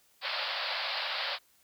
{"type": "band-pass noise", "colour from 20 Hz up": "white", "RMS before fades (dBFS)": -34, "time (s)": [0.21, 1.39], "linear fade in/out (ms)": 50, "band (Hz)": [520, 4800], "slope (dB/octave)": 96, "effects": ["white hiss -66 dBFS RMS until 1.63 s"]}